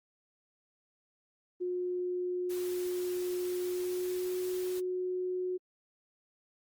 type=tone with pitch glide; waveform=sine; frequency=360 to 365.7 Hz; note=F#4 to F#4; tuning=-47 to -20 cents; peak=-31 dBFS; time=1.6-5.58 s; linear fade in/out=20 ms; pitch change=+27 cents; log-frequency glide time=3.6-4.45 s
type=noise; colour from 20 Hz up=white; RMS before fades=-47 dBFS; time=2.49-4.81 s; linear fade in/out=20 ms
effects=Opus 32 kbps